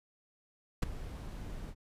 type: noise with ADSR envelope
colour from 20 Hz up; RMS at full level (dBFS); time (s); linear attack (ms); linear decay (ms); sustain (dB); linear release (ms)
brown; -24; 0.82-1.75; 8; 14; -18; 63
effects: resampled to 32000 Hz

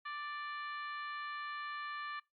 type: harmonic tone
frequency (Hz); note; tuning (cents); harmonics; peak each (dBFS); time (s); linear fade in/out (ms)
588; D5; +2; 2 / 3 / 4 / 5 / 6 / 7; -42 / -45 / -52 / -56 / -58 / -58; 0.05-2.2; 10
effects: noise-tail reverb RT60 0.2 s tail -23 dB re dry + Opus 48 kbps

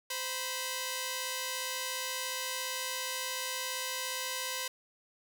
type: tone pair together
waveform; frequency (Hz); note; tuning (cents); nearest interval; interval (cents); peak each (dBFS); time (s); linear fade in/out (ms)
5% pulse; 518 / 978.8; C5 / B5; -17 / -16; major seventh; 1101; -25; 0.1-4.68; 5
effects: none

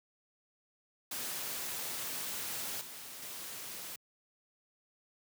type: noise with level steps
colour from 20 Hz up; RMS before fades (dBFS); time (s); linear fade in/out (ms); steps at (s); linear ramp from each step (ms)
white; -39 / -47 / -44; 1.11-3.96; 5; 2.81 / 3.22; 2
effects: high-pass 100 Hz 12 dB/octave

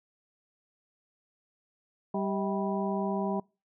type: harmonic tone with a mistuned harmonic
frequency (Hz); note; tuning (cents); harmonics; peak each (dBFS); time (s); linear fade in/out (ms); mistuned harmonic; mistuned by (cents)
196; G3; 0; 1 / 2 / 3 / 4 / 5; -31 / -34 / -36 / -37 / -38; 2.14-3.4; 5; 3; +140
effects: noise-tail reverb RT60 0.3 s tail -25 dB re dry

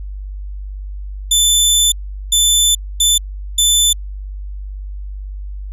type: tone bursts at uneven times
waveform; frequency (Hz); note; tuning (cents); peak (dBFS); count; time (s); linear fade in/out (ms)
20% pulse; 3520; A7; 0; -4; 4; 1.31-1.92 / 2.32-2.75 / 3-3.18 / 3.58-3.93; 5
effects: added 49 Hz sine -24 dBFS peak until 5.72 s

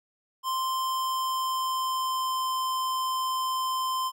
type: tone with pitch glide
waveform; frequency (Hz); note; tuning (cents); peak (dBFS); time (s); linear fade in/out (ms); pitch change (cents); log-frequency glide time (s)
square; 1044 to 1037.4; C6 to C6; -4 to -15; -27; 0.43-4.12; 50; -11; 0.82-2.49
effects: none

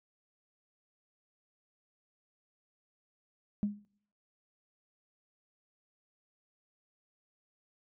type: tone with exponential decay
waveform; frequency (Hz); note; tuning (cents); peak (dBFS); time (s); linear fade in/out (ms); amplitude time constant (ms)
sine; 206; G#3; -14; -24; 3.63-3.85; 0; 47
effects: noise-tail reverb RT60 0.7 s tail -26 dB re dry + tanh soft clip ceiling -22 dBFS

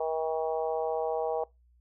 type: harmonic tone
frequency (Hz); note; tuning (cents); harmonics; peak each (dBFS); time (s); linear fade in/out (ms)
159.7; D#3; +45; 3 / 4 / 5 / 6 / 7; -31 / -33 / -34 / -41 / -45; 0-1.44; 5
effects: noise-tail reverb RT60 0.2 s tail -22 dB re dry + added 60 Hz sine -60 dBFS peak until 1.8 s

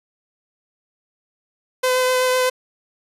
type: tone with vibrato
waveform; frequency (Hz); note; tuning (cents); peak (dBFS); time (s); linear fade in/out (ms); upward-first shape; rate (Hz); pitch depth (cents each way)
sawtooth; 509; C5; -48; -12; 1.83-2.5; 10; triangle; 7.9; 13
effects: resampled to 32000 Hz

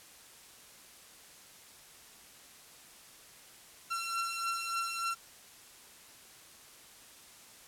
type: beating tone pair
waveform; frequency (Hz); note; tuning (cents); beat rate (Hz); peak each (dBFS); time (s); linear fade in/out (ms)
sawtooth; 1357 / 1360.4; E6 / F6; +50 / -46; 3.4; -31 / -35; 3.9-5.15; 20
effects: white hiss -55 dBFS RMS until 7.67 s + low-pass 12000 Hz 12 dB/octave

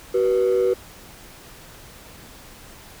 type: ring-modulated tone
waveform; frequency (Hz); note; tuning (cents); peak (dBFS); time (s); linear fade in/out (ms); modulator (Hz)
triangle; 432.4; A4; -30; -10; 0.14-0.74; 10; 53.8
effects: tanh soft clip ceiling -11 dBFS + pink hiss -44 dBFS RMS until 3 s

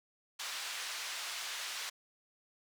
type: band-pass noise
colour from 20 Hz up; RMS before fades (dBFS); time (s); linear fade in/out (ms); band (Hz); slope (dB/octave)
white; -41; 0.39-1.9; 10; 1000 to 5300; 12
effects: none

